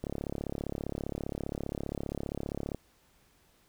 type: click train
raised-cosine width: 2 ms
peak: -21 dBFS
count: 96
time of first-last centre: 0.04-2.747 s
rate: 35.1 Hz
effects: pink hiss -66 dBFS RMS until 3.68 s